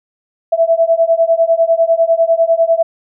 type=beating tone pair; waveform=sine; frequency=657 / 667 Hz; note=E5 / E5; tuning=-6 / +20 cents; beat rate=10 Hz; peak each=-12 dBFS; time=0.52-2.83 s; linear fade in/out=10 ms; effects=none